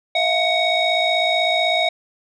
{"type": "tone cluster", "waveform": "sine", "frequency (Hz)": [650, 706, 2233, 3760], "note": ["E5", "F5", "C#7", "A#7"], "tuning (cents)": [-24, 19, 12, 14], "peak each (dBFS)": -20, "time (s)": [0.15, 1.89], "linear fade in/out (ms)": 5, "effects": ["tanh soft clip ceiling -10 dBFS"]}